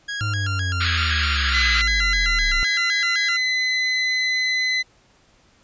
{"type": "tone with vibrato", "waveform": "sawtooth", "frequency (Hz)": 1512, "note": "F#6", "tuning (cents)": 37, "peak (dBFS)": -22, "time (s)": [0.08, 3.37], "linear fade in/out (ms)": 10, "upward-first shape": "square", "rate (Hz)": 3.9, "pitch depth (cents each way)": 150}
{"type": "linear sweep", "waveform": "triangle", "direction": "down", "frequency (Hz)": [106.1, 30.87], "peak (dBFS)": -20, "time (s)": [0.21, 2.63], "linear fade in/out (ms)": 0}
{"type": "band-pass noise", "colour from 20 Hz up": "pink", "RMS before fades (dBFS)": -24, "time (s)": [0.8, 1.82], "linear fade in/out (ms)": 10, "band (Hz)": [1200, 4800], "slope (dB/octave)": 96}
{"type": "tone", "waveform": "30% pulse", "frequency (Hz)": 2024, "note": "B6", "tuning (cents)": 42, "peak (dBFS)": -16, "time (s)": [1.53, 4.83], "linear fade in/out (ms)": 20}
{"effects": ["pink hiss -57 dBFS RMS until 5.63 s", "resampled to 16000 Hz"]}